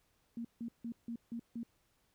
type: tone bursts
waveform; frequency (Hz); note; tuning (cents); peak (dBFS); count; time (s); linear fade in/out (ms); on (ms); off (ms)
sine; 233.1; A#3; 0; -38; 6; 0.37-1.632; 2; 77; 160
effects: pink hiss -75 dBFS RMS until 2.14 s